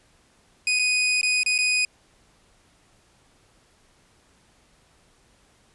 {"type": "tone with dropouts", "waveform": "sawtooth", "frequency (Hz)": 2489, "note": "D#7", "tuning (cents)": 0, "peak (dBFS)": -16, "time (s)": [0.67, 1.85], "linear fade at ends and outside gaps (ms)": 2, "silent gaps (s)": [[0.79, 0.794], [1.213, 1.23], [1.433, 1.461], [1.58, 1.587]], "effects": ["pink hiss -60 dBFS RMS until 5.74 s", "resampled to 24000 Hz"]}